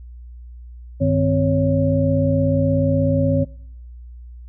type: tone cluster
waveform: sine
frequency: 97.5 / 154 / 260.5 / 556 Hz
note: G2 / D#3 / C4 / C#5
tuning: -9 / -17 / -7 / +5 cents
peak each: -20 dBFS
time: 1-3.45 s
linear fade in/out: 20 ms
effects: noise-tail reverb RT60 0.7 s tail -23 dB re dry + added 60 Hz sine -35 dBFS peak until 4.48 s